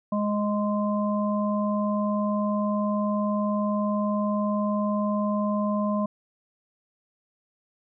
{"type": "harmonic tone", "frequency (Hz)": 207.7, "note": "G#3", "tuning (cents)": 0, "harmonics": [1, 3, 5], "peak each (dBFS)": [-24, -29, -31], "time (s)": [0.12, 6.06], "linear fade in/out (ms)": 5, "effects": []}